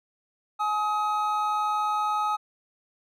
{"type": "tone pair together", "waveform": "triangle", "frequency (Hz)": [844, 1265.5], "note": ["G#5", "D#6"], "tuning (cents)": [28, 29], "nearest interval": "perfect fifth", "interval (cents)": 701, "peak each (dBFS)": [-25, -24], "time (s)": [0.59, 2.37], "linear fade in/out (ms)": 20, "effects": []}